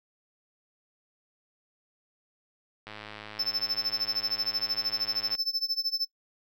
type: click train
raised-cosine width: 0.3 ms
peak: -25 dBFS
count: 264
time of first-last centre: 2.87-5.351 s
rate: 106 Hz
type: tone with tremolo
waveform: triangle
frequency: 5274 Hz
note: E8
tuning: in tune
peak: -23 dBFS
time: 3.39-6.05 s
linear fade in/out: 5 ms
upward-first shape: sine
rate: 13 Hz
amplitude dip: 95%
effects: noise-tail reverb RT60 0.1 s tail -21 dB re dry